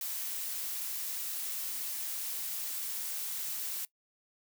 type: noise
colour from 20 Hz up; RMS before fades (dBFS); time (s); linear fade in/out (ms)
blue; -37; 0.01-3.85; 2
effects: noise-tail reverb RT60 0.1 s tail -20 dB re dry